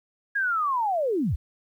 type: linear sweep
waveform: sine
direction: down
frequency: 1661.2 to 46.44 Hz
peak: -22 dBFS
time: 0.35-1.36 s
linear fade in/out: 10 ms
effects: 10-bit